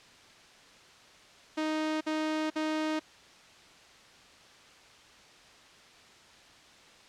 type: tone bursts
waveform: sawtooth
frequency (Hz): 311.1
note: D#4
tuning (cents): 0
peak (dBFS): -25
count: 3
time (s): 1.57-2.996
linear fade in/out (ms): 10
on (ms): 440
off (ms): 53
effects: white hiss -55 dBFS RMS until 7.08 s + low-pass 5000 Hz 12 dB/octave